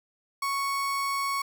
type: tone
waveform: 35% pulse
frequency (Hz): 1108.7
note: C#6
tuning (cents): 0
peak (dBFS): -25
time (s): 0.42-1.42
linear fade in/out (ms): 5
effects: none